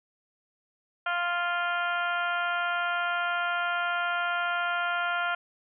harmonic tone, 349.2 Hz, F4, in tune, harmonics 2 / 3 / 4 / 5 / 6 / 7 / 8 / 9, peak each -32 / -36 / -28 / -40 / -43 / -40 / -43 / -41 dBFS, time 1.06-5.35 s, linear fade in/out 5 ms, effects none

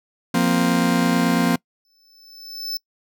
40% pulse chord, F suspended fourth, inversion none, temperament just, 174.61 / 232.8 / 261.9 Hz, F3 / Bb3 / C4, 0 / -2 / +2 cents, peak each -20 dBFS, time 0.34-1.56 s, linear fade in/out 5 ms
square tone with exponential growth, 5274 Hz, E8, in tune, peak -23 dBFS, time 1.85-2.77 s, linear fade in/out 1 ms, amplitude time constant 200 ms
effects noise-tail reverb RT60 0.1 s tail -24 dB re dry

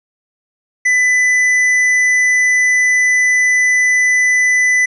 triangle tone with hard clipping, 1998 Hz, B6, 20 cents sharp, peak -11 dBFS, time 0.85-4.86 s, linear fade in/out 10 ms, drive 10 dB, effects resampled to 24000 Hz

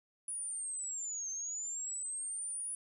sine linear two-way sweep, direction down then up, 9860 to 6270 to 9860 Hz, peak -37 dBFS, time 0.28-2.75 s, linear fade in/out 2 ms, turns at 1.3 s, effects none

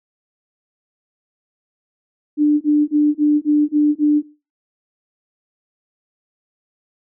sine tone bursts, 297.2 Hz, D4, 21 cents sharp, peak -10 dBFS, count 7, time 2.37-4.224 s, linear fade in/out 50 ms, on 240 ms, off 29 ms, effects noise-tail reverb RT60 0.3 s tail -19 dB re dry

